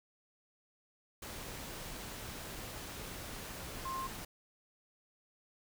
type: tone in noise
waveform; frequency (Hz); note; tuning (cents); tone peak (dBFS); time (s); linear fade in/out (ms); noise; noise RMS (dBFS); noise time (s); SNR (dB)
sine; 1058; C6; +19; -37; 3.85-4.07; 5; pink; -45; 1.22-4.25; +5
effects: none